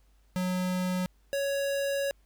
square tone pair in turn, 182.9 / 556.9 Hz, F#3 / C#5, -20 / +8 cents, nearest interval octave + perfect fifth, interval 1928 cents, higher second, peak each -28 dBFS, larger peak neither, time 0.36-1.06 / 1.33-2.11 s, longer second, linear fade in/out 0 ms, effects added 50 Hz sine -60 dBFS peak until 2.25 s + pink hiss -71 dBFS RMS until 2.25 s

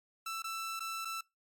sawtooth tone with dropouts, 1328 Hz, E6, 12 cents sharp, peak -33 dBFS, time 0.26-1.21 s, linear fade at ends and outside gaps 5 ms, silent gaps 0.422-0.441 / 0.795-0.804 / 1.049-1.053 s, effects noise-tail reverb RT60 0.2 s tail -22 dB re dry + MP3 96 kbps

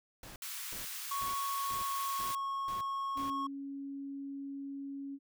pink noise bursts, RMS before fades -49 dBFS, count 7, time 0.23-3.3 s, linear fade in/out 2 ms, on 130 ms, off 360 ms
white high-pass noise, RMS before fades -42 dBFS, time 0.42-2.35 s, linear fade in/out 2 ms, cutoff 1100 Hz, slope 24 dB/octave
triangle tone with pitch glide, 1108.7 to 1094.7 Hz, C#6 to C#6, 0 to -22 cents, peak -32 dBFS, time 1.11-3.47 s, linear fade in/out 5 ms, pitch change -22 cents, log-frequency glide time 1.3-2.54 s
sine tone, 277.2 Hz, C#4, in tune, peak -39 dBFS, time 3.15-5.19 s, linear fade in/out 50 ms
effects none

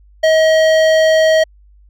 triangle tone with hard clipping, 635 Hz, D#5, 35 cents sharp, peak -10 dBFS, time 0.23-1.44 s, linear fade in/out 10 ms, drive 18 dB, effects added 50 Hz sine -43 dBFS peak until 1.89 s

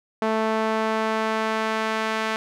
sawtooth tone with band-pass filter sweep, 220 Hz, A3, in tune, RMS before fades -24 dBFS, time 0.22-2.36 s, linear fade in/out 0 ms, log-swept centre 790 to 1700 Hz, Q 0.8, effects none

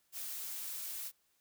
blue noise, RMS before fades -42 dBFS, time 0.12-1.12 s, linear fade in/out 50 ms, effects white hiss -75 dBFS RMS until 1.4 s

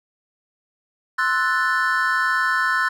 triangle chord, F# half-diminished seventh, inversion second, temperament equal, 1046.5 / 1318.5 / 1480 / 1760 Hz, C6 / E6 / F#6 / A6, 0 / 0 / 0 / 0 cents, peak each -23 / -23 / -20 / -21 dBFS, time 1.18-2.89 s, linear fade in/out 10 ms, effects none

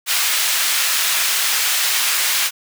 pink high-pass noise, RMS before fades -18 dBFS, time 0.06-2.51 s, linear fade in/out 50 ms, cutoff 1800 Hz, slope 12 dB/octave, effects none

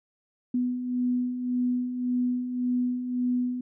sine beating tone pair, 246.5 / 248.3 Hz, B3 / B3, -3 / +9 cents, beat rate 1.8 Hz, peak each -33 / -25 dBFS, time 0.54-3.61 s, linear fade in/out 5 ms, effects none

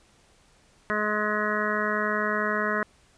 harmonic tone, 211.2 Hz, G#3, 29 cents sharp, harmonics 1 / 2 / 3 / 5 / 6 / 7 / 8 / 9, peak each -32 / -32 / -32 / -32 / -32 / -32 / -32 / -32 dBFS, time 0.9-2.83 s, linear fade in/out 0 ms, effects pink hiss -60 dBFS RMS until 3.17 s + resampled to 22050 Hz

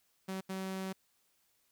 sawtooth tone bursts at uneven times, 190 Hz, F#3, 46 cents sharp, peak -33 dBFS, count 2, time 0.28-0.41 / 0.49-0.93 s, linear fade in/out 10 ms, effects white hiss -74 dBFS RMS until 1.71 s

